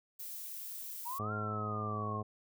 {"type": "noise", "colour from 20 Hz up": "violet", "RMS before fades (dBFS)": -44, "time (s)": [0.19, 1.19], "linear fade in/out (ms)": 10}
{"type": "exponential two-way sweep", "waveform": "sine", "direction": "up then down", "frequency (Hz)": [920, 1396.9, 1063], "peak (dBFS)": -38, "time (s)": [1.05, 2.22], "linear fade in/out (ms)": 20, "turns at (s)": 1.33}
{"type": "harmonic tone", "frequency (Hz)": 106.2, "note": "G#2", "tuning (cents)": 39, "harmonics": [1, 2, 3, 4, 5, 6, 7, 8, 9, 10], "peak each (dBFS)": [-39, -43, -51, -45, -50, -48, -49, -60, -62, -52], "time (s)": [1.19, 2.23], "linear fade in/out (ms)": 10}
{"effects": []}